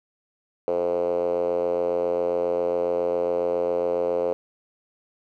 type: tone with band-pass filter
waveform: 5% pulse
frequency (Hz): 87.31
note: F2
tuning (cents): 0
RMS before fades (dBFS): -24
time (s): 0.68-4.33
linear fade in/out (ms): 0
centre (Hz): 490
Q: 7.4
effects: none